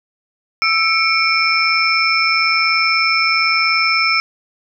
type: tone cluster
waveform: sine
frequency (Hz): 1322 / 2221 / 2382 / 5290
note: E6 / C#7 / D7 / E8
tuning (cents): +5 / +3 / +24 / +5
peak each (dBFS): -18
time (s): 0.62-4.2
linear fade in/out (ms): 0
effects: none